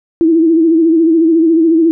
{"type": "tone with vibrato", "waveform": "sine", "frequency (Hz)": 326.8, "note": "E4", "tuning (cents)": -15, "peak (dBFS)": -6, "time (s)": [0.21, 1.91], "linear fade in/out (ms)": 0, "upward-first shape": "sine", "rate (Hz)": 14, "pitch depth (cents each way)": 64, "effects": []}